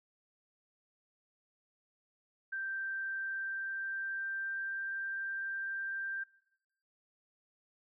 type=tone with pitch glide; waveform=sine; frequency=1568 to 1578 Hz; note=G6 to G6; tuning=0 to +11 cents; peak=-35 dBFS; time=2.52-6.24 s; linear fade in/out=10 ms; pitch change=+11 cents; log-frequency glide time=3.18-4.88 s; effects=noise-tail reverb RT60 0.9 s tail -22 dB re dry